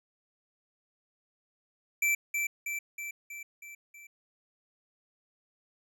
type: tone with echo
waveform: square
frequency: 2333 Hz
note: D7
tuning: 12 cents flat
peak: -25 dBFS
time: 2.02-2.15 s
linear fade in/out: 5 ms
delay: 320 ms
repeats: 6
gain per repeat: -4 dB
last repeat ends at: 4.07 s
effects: none